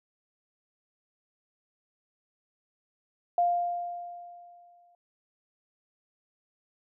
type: tone with exponential decay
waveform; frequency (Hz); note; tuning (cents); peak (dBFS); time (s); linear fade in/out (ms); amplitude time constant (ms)
sine; 700; F5; +4; -20; 3.38-4.95; 2; 340
effects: none